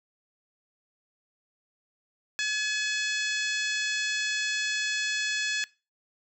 harmonic tone with a mistuned harmonic, 851 Hz, G#5, 42 cents sharp, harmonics 2 / 3 / 4 / 5 / 6 / 7 / 8 / 9, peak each -29 / -33 / -35 / -37 / -39 / -40 / -41 / -42 dBFS, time 2.39-5.64 s, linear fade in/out 0 ms, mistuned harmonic 5, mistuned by +28 cents, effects noise-tail reverb RT60 0.3 s tail -22 dB re dry

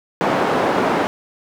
white band-pass noise, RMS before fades -18 dBFS, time 0.21-1.07 s, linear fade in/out 0 ms, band 200 to 860 Hz, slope 12 dB/octave, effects none

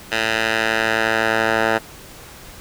10% pulse tone with band-pass filter sweep, 111.6 Hz, A2, 25 cents sharp, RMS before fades -19 dBFS, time 0.11-1.79 s, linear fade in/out 20 ms, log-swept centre 2400 to 1200 Hz, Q 1.2, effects pink hiss -40 dBFS RMS until 2.6 s

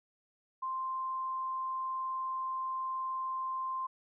sine tone, 1046.5 Hz, C6, in tune, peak -33 dBFS, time 0.62-3.87 s, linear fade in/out 10 ms, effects none

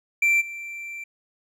triangle tone with level steps, 2349 Hz, D7, in tune, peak -15 / -31 dBFS, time 0.22-1.04 s, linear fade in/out 5 ms, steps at 0.4 s, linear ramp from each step 20 ms, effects none

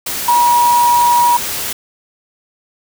sine tone in noise, 960 Hz, B5, 49 cents flat, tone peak -8 dBFS, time 0.28-1.37 s, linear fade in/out 5 ms, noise white, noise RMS -21 dBFS, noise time 0.06-1.73 s, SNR +10 dB, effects none

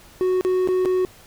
triangle tone with dropouts, 369.1 Hz, F#4, 4 cents flat, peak -15 dBFS, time 0.21-1.05 s, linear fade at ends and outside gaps 0 ms, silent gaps 0.41-0.449 / 0.675-0.687 / 0.851-0.857 s, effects pink hiss -48 dBFS RMS until 1.26 s

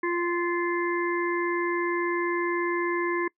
harmonic tone, 347.3 Hz, F4, 10 cents flat, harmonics 1 / 3 / 5 / 6, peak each -26 / -31 / -33 / -34 dBFS, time 0.03-3.28 s, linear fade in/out 5 ms, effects noise-tail reverb RT60 0.1 s tail -24 dB re dry

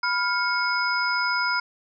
sine tone cluster, 987 / 1405 / 2193 / 5040 Hz, B5 / F6 / C#7 / D#8, -1 / +10 / -19 / +21 cents, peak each -27 / -24 / -31 / -29 dBFS, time 0.03-1.6 s, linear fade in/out 5 ms, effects none

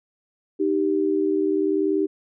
sine tone pair together, 309.5 / 390 Hz, D#4 / G4, -9 / -9 cents, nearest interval major third, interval 400 cents, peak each -22 / -21 dBFS, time 0.59-2.07 s, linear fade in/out 20 ms, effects none

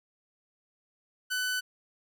sawtooth tone, 1500 Hz, F#6, 23 cents sharp, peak -25 dBFS, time 1.3-1.61 s, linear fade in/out 20 ms, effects none

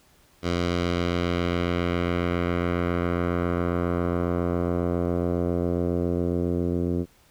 10% pulse tone with low-pass filter sweep, 87.31 Hz, F2, in tune, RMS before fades -25 dBFS, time 0.42-7.06 s, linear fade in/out 50 ms, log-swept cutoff 5000 to 350 Hz, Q 1.1, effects pink hiss -59 dBFS RMS until 7.3 s

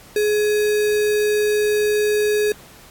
sine tone with sample-and-hold, 420.7 Hz, G#4, 22 cents sharp, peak -15 dBFS, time 0.16-2.52 s, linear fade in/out 2 ms, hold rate 2100 Hz, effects pink hiss -45 dBFS RMS until 2.9 s + AAC 64 kbps

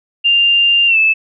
sine tone with pitch glide, 2794 to 2622 Hz, F7 to E7, 0 to -10 cents, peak -8 dBFS, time 0.24-1.14 s, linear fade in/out 20 ms, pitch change -110 cents, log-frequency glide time 0.87-0.97 s, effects none

